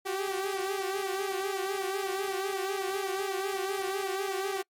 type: tone with flanger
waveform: sawtooth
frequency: 387.4 Hz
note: G4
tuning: 20 cents flat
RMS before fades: -32 dBFS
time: 0.05-4.63 s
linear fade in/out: 20 ms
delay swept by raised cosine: 1.8 to 7.4 ms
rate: 4 Hz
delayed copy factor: -0.7
effects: noise-tail reverb RT60 0.1 s tail -26 dB re dry + MP3 64 kbps